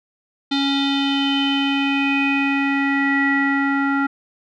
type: tone with low-pass filter sweep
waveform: square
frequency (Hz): 277.2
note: C#4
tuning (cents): 0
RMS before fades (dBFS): -19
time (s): 0.51-4.07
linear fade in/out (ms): 10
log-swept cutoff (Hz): 3800 to 1600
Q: 7.5
effects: none